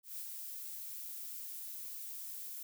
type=noise with ADSR envelope; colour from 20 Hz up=violet; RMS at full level=-42 dBFS; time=0.03-2.63 s; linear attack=150 ms; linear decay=56 ms; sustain=-3 dB; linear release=4 ms; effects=none